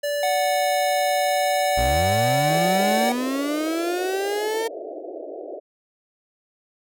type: tone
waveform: square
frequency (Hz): 581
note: D5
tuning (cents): -19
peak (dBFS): -23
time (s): 0.03-3.1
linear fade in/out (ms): 10
type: tone with pitch glide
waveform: square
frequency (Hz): 740 to 751.2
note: F#5 to F#5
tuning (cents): 0 to +26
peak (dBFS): -22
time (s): 0.23-3.12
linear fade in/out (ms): 2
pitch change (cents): +26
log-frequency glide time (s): 1.14-2.31
type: linear sweep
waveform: 35% pulse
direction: up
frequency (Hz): 53.3 to 457.9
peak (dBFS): -21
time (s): 1.77-4.68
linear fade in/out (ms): 10
type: band-pass noise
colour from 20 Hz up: white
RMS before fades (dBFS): -34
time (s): 2.48-5.6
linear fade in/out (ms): 20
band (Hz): 300 to 690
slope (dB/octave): 96
effects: none